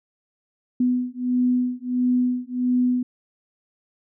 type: beating tone pair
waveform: sine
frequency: 248.3 / 249.8 Hz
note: B3 / B3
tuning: +9 / +20 cents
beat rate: 1.5 Hz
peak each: -22 dBFS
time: 0.8-3.03 s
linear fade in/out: 5 ms
effects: none